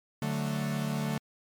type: chord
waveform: 45% pulse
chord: D major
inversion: none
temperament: equal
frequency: 146.83 / 185 / 220 Hz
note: D3 / F#3 / A3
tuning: 0 / 0 / 0 cents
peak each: -32 / -37 / -33 dBFS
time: 0.22-1.18 s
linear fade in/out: 2 ms
effects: MP3 96 kbps